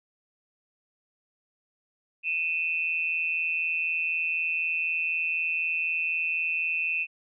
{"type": "tone pair together", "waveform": "sine", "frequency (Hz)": [2500, 2664], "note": ["D#7", "E7"], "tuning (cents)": [8, 18], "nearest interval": "minor second", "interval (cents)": 110, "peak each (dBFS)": -28, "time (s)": [2.23, 7.07], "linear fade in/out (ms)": 50, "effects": []}